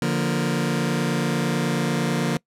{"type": "chord", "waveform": "sawtooth", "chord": "Bb major", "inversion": "first", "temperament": "just", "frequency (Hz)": [145.68, 174.81, 233.1], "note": ["D3", "F3", "Bb3"], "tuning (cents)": [-14, 2, 0], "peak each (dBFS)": -21, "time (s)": [0.02, 2.37], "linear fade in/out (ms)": 2, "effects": ["noise-tail reverb RT60 0.1 s tail -23 dB re dry", "low-pass 11000 Hz 12 dB/octave"]}